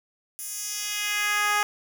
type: tone with high-pass filter sweep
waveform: 10% pulse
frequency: 415.3 Hz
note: G#4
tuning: in tune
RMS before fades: -27 dBFS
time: 0.39-1.63 s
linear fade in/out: 0 ms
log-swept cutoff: 10000 to 840 Hz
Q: 1.2
effects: none